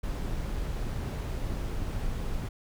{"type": "noise", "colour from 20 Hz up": "brown", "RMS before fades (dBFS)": -32, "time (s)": [0.03, 2.49], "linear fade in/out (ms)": 10, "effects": []}